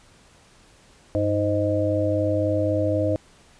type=harmonic tone with a mistuned harmonic; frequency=103.83 Hz; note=G#2; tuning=in tune; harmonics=1 / 3 / 5 / 6; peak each=-25 / -25 / -25 / -25 dBFS; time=1.15-3.16 s; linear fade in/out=0 ms; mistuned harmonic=1; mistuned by=-77 cents; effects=pink hiss -54 dBFS RMS until 3.59 s + resampled to 22050 Hz